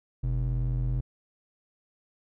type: ring-modulated tone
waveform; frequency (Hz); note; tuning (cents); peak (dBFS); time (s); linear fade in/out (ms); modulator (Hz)
triangle; 87.31; F2; 0; -20; 0.23-1.01; 10; 39.2
effects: none